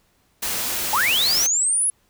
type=noise; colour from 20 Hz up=white; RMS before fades=-25 dBFS; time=0.42-1.47 s; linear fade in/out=10 ms
type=linear sweep; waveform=sine; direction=up; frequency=783 to 10710 Hz; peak=-17 dBFS; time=0.93-1.9 s; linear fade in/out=2 ms
effects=pink hiss -63 dBFS RMS until 2.09 s